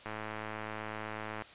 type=click train; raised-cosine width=0.5 ms; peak=-24 dBFS; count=148; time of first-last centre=0.06-1.421 s; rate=108 Hz; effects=white hiss -53 dBFS RMS until 1.54 s + resampled to 8000 Hz